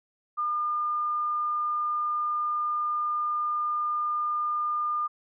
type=tone; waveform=sine; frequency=1208 Hz; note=D6; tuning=48 cents sharp; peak=-25 dBFS; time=0.37-5.08 s; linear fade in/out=20 ms; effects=none